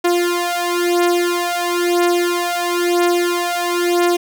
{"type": "beating tone pair", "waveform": "sawtooth", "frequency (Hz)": [349.2, 350.2], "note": ["F4", "F4"], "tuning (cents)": [0, 5], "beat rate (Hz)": 1, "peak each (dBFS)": -14, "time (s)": [0.04, 4.17], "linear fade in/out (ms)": 10, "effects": []}